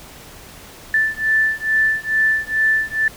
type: beating tone pair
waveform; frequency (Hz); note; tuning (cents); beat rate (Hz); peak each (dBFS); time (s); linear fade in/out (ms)
sine; 1760 / 1762.3; A6 / A6; 0 / +2; 2.3; -18; 0.94-3.08; 2
effects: pink hiss -40 dBFS RMS until 3.16 s